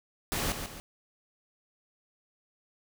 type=noise with echo; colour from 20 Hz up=pink; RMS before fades=-31 dBFS; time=0.32-0.52 s; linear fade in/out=0 ms; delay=140 ms; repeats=2; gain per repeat=-7 dB; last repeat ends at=0.8 s; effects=none